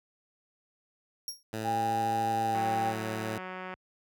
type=tone with exponential decay; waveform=sawtooth; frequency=5588 Hz; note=F8; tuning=in tune; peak=-28 dBFS; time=1.28-1.43 s; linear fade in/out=1 ms; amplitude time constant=32 ms
type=tone; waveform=10% pulse; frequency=110 Hz; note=A2; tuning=in tune; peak=-25 dBFS; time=1.53-3.38 s; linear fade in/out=5 ms
type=tone with pitch glide; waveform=sine; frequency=804 to 790.6 Hz; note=G5 to G5; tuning=+44 to +15 cents; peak=-27 dBFS; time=1.63-2.94 s; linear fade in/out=50 ms; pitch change=-29 cents; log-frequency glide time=2.18-2.61 s
type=click train; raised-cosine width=0.5 ms; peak=-25 dBFS; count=221; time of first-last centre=2.55-3.739 s; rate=185 Hz
effects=high-pass 60 Hz 12 dB/octave